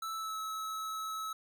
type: tone with pitch glide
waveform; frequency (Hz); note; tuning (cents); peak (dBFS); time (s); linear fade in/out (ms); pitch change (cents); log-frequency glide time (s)
square; 1317 to 1295.9; E6 to E6; -2 to -30; -37; 0.02-1.33; 5; -28; 0.14-0.41
effects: none